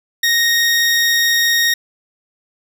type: tone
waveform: 20% pulse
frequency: 1864.7 Hz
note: A#6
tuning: in tune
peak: -7 dBFS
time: 0.23-1.74 s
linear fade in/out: 5 ms
effects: none